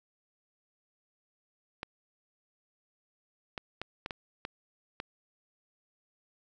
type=clicks; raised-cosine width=0.3 ms; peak=-20 dBFS; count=7; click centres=1.831 / 3.578 / 3.816 / 4.061 / 4.108 / 4.451 / 5.001 s; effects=none